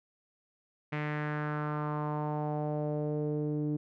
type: tone with low-pass filter sweep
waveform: sawtooth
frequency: 150 Hz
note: D3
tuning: 37 cents sharp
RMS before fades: -33 dBFS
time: 0.92-3.77 s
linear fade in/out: 10 ms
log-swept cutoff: 2200 to 330 Hz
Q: 3
effects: none